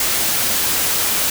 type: noise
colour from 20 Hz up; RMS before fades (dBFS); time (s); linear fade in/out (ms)
white; -18; 0-1.3; 2
effects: none